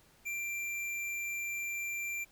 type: tone with hard clipping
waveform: sine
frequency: 2362 Hz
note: D7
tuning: 9 cents sharp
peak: -36 dBFS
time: 0.25-2.25 s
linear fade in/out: 20 ms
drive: 16 dB
effects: pink hiss -64 dBFS RMS until 2.31 s